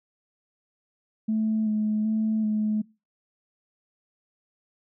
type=tone with vibrato; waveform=sine; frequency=216.2 Hz; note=A3; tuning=30 cents flat; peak=-21 dBFS; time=1.28-2.82 s; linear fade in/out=10 ms; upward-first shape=square; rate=1.3 Hz; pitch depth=19 cents each way; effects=noise-tail reverb RT60 0.3 s tail -24 dB re dry + tanh soft clip ceiling -17 dBFS